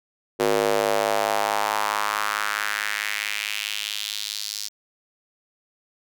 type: tone with high-pass filter sweep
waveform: square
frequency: 52.3 Hz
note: G#1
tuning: 13 cents sharp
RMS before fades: -25 dBFS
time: 0.39-4.69 s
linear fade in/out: 20 ms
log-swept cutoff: 410 to 5000 Hz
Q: 2.5
effects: none